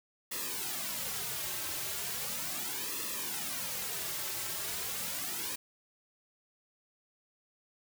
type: noise with flanger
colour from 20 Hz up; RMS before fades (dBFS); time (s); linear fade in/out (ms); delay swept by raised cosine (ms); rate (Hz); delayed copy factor
white; -37; 0.31-5.56; 10; 1.3 to 4.2; 0.37; -1
effects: none